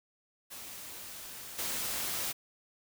white noise with level steps, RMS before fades -45 / -35 dBFS, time 0.5-2.33 s, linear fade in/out 20 ms, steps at 1.58 s, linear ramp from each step 10 ms, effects none

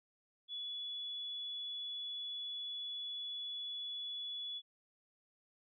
sine tone, 3414 Hz, G#7, 47 cents sharp, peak -40 dBFS, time 0.48-4.62 s, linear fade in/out 50 ms, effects none

